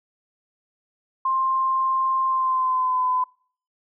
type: tone with pitch glide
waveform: sine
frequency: 1054 to 1011.6 Hz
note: C6 to B5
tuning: +12 to +41 cents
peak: -19 dBFS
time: 1.25-3.24 s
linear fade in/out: 5 ms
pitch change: -71 cents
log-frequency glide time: 2.26-3.03 s
effects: noise-tail reverb RT60 0.5 s tail -25 dB re dry